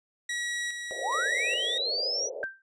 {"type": "tone with tremolo", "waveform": "sawtooth", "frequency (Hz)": 1918, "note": "A#6", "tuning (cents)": 49, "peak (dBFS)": -26, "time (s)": [0.29, 1.78], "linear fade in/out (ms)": 5, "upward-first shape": "square", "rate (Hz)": 1.2, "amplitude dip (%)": 45}
{"type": "band-pass noise", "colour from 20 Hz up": "pink", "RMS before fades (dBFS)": -38, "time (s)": [0.91, 2.44], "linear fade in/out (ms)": 0, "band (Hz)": [460, 600], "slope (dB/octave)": 48}
{"type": "linear sweep", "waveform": "sine", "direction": "up", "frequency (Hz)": [587.3, 5950], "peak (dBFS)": -27, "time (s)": [1.01, 2.3], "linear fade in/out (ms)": 50}
{"type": "tone with exponential decay", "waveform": "sine", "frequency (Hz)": 1568, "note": "G6", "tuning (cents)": 0, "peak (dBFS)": -26, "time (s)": [2.43, 2.62], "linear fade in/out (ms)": 2, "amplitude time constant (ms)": 41}
{"effects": ["resampled to 22050 Hz"]}